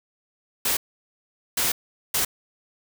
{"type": "noise bursts at uneven times", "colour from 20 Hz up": "white", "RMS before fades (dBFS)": -23, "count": 3, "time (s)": [[0.65, 0.77], [1.57, 1.72], [2.14, 2.25]], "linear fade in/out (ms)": 5, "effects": []}